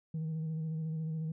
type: tone with vibrato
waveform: sine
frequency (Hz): 158.9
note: D#3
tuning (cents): +37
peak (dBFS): -31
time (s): 0.14-1.32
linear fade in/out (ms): 5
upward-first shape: square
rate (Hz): 14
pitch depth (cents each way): 24
effects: tanh soft clip ceiling -32 dBFS